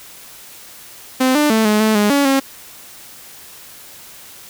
sawtooth tone with pitch steps, 258.6 / 297.5 / 221 / 212 / 217.9 / 207.5 / 282.4 / 270.9 Hz, C4 / D4 / A3 / G#3 / A3 / G#3 / C#4 / C#4, -20 / +22 / +8 / +36 / -17 / -1 / +32 / -40 cents, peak -8 dBFS, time 1.2-2.4 s, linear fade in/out 10 ms, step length 150 ms, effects white hiss -39 dBFS RMS until 4.49 s

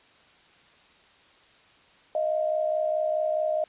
sine tone pair together, 622.3 / 687 Hz, D#5 / F5, 0 / -29 cents, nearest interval major second, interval 171 cents, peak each -24 / -30 dBFS, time 2.15-3.64 s, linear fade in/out 2 ms, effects white hiss -57 dBFS RMS until 3.68 s + resampled to 8000 Hz

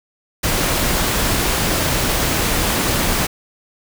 pink noise, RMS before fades -18 dBFS, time 0.43-3.27 s, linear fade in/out 10 ms, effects none

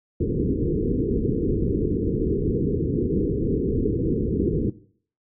white low-pass noise, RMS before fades -23 dBFS, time 0.2-4.7 s, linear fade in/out 5 ms, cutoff 460 Hz, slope 96 dB/octave, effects noise-tail reverb RT60 0.5 s tail -17 dB re dry

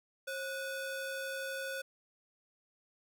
45% pulse ring-modulated tone, 1004 Hz, B5, 28 cents sharp, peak -34 dBFS, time 0.27-1.82 s, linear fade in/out 10 ms, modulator 466 Hz, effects none

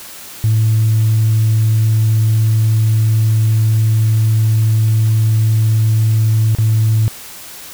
sine tone with dropouts, 110 Hz, A2, in tune, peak -8 dBFS, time 0.44-7.08 s, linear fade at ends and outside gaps 0 ms, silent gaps 6.55-6.586 s, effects tanh soft clip ceiling -6 dBFS + white hiss -33 dBFS RMS until 7.73 s

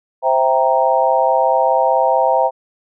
sine chord, C dominant seventh, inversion none, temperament equal, 523.3 / 659.3 / 784 / 932.3 Hz, C5 / E5 / G5 / Bb5, 0 / 0 / 0 / 0 cents, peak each -17 dBFS, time 0.22-2.51 s, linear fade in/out 50 ms, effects none

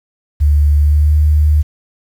sine tone with pitch glide, 73.42 to 75.53 Hz, D2 to D2, 0 to +49 cents, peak -7 dBFS, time 0.4-1.63 s, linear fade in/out 20 ms, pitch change +49 cents, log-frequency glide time 0.78-1.14 s, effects 7-bit

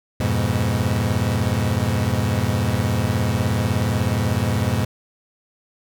30% pulse chord, F diminished, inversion none, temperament equal, 87.31 / 103.83 / 123.47 Hz, F2 / Ab2 / Cb3, 0 / 0 / 0 cents, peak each -22 / -19 / -20 dBFS, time 0.2-4.85 s, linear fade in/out 5 ms, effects none

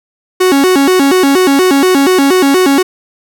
45% pulse tone with vibrato, 320 Hz, D#4, 49 cents sharp, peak -6 dBFS, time 0.4-2.83 s, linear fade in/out 10 ms, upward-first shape square, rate 4.2 Hz, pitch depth 250 cents each way, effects none

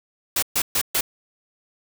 white noise bursts, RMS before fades -21 dBFS, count 4, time 0.36-1.01 s, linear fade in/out 5 ms, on 65 ms, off 130 ms, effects none

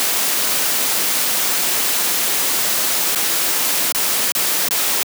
white noise with dropouts, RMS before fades -18 dBFS, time 0-5.03 s, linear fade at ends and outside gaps 0 ms, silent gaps 3.149-3.158 / 3.921-3.948 / 4.319-4.351 / 4.685-4.709 s, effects high-pass 200 Hz 12 dB/octave

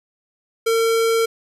square tone, 454.6 Hz, A#4, 43 cents flat, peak -16 dBFS, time 0.66-1.26 s, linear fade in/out 10 ms, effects resampled to 32000 Hz + 8-bit

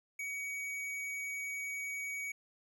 triangle tone with tanh clipping, 2255 Hz, C#7, 29 cents sharp, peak -39 dBFS, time 0.19-2.32 s, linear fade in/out 5 ms, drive 18 dB, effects none

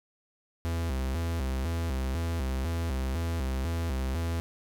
45% pulse tone with vibrato, 74.1 Hz, D2, 16 cents sharp, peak -28 dBFS, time 0.65-4.4 s, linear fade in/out 0 ms, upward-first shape square, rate 2 Hz, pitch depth 210 cents each way, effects none

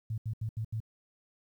sine tone bursts, 110.6 Hz, A2, 9 cents sharp, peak -31 dBFS, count 5, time 0.1-0.803 s, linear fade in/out 5 ms, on 79 ms, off 77 ms, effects 11-bit

